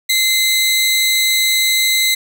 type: tone pair together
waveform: sawtooth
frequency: 2072 / 3911 Hz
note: C7 / B7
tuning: -17 / -18 cents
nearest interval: major seventh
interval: 1099 cents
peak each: -12 dBFS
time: 0.09-2.15 s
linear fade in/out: 10 ms
effects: none